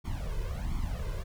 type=noise with flanger; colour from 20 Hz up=brown; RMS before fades=-33 dBFS; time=0.04-1.24 s; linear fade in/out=20 ms; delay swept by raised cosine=0.9 to 2 ms; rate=1.4 Hz; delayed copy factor=+1; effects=none